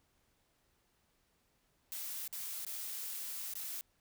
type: noise with dropouts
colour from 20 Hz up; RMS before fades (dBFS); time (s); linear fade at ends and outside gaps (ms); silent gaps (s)
blue; -42; 1.92-3.81; 0; 2.277-2.327 / 2.649-2.666 / 3.537-3.554
effects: pink hiss -75 dBFS RMS until 4 s